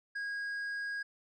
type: tone with tanh clipping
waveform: triangle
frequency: 1640 Hz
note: G#6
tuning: 22 cents flat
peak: -36 dBFS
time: 0.15-1.03 s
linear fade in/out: 10 ms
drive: 9 dB
effects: none